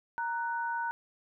sine tone pair together, 932.3 / 1487.2 Hz, A#5 / F#6, 0 / +8 cents, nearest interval minor sixth, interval 808 cents, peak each -32 / -35 dBFS, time 0.18-0.91 s, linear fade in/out 0 ms, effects none

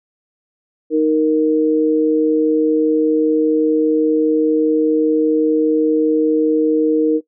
sine tone pair together, 311.1 / 466.1 Hz, D#4 / A#4, 0 / 0 cents, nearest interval perfect fifth, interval 700 cents, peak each -14 dBFS, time 0.9-7.21 s, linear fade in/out 50 ms, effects noise-tail reverb RT60 0.1 s tail -18 dB re dry

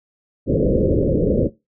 white low-pass noise, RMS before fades -17 dBFS, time 0.46-1.5 s, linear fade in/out 50 ms, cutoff 560 Hz, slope 96 dB/octave, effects noise-tail reverb RT60 0.2 s tail -17 dB re dry

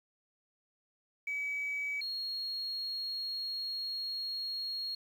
sine tone pair in turn, 2282 / 4288 Hz, C#7 / C8, +50 / +42 cents, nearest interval major seventh, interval 1092 cents, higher second, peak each -32 / -34 dBFS, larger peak first, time 1.27-2.01 / 2.01-4.95 s, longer second, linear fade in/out 5 ms, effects tanh soft clip ceiling -28 dBFS + 10-bit

